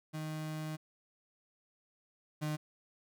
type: tone pair in turn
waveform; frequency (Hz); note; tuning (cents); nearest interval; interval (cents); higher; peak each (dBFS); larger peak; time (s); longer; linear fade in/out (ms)
35% pulse; 155.56 / 152.27; D#3 / D#3; 0 / -37; unison; 37; first; -36 / -32; second; 0.13-0.77 / 2.41-2.57; first; 20
effects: none